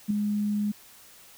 sine tone with ADSR envelope, 207.6 Hz, G#3, in tune, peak -19 dBFS, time 0.08-0.72 s, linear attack 25 ms, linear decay 4 ms, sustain -5 dB, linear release 11 ms, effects white hiss -52 dBFS RMS until 1.37 s

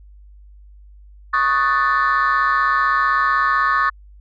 sine chord, D# half-diminished seventh, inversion third, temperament equal with one note detuned, 1108.7 / 1244.5 / 1493.7 / 1760 Hz, C#6 / D#6 / F#6 / A6, 0 / 0 / +16 / 0 cents, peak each -17 / -18 / -23 / -19 dBFS, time 1.33-3.9 s, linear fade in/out 10 ms, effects tanh soft clip ceiling -9 dBFS + added 50 Hz sine -41 dBFS peak until 4.2 s

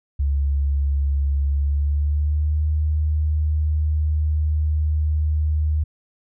sine tone with pitch glide, 70.1 to 76.44 Hz, C#2 to D#2, +20 to -30 cents, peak -17 dBFS, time 0.19-5.84 s, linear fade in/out 10 ms, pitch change +150 cents, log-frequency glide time 1.47-2.64 s, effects none

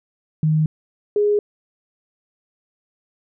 sine tone pair in turn, 155.56 / 414.4 Hz, D#3 / G#4, 0 / -4 cents, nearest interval octave + perfect fourth, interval 1696 cents, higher second, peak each -14 dBFS, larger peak neither, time 0.43-0.66 / 1.16-1.39 s, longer neither, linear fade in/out 2 ms, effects none

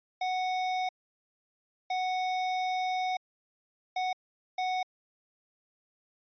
square tone bursts at uneven times, 740 Hz, F#5, in tune, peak -29 dBFS, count 4, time 0.21-0.89 / 1.9-3.17 / 3.96-4.13 / 4.58-4.83 s, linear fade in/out 5 ms, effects resampled to 11025 Hz

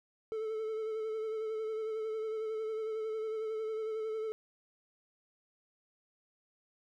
triangle tone with vibrato, 438.3 Hz, A4, 7 cents flat, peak -32 dBFS, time 0.32-4.32 s, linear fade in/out 0 ms, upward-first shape sine, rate 11 Hz, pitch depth 28 cents each way, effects none

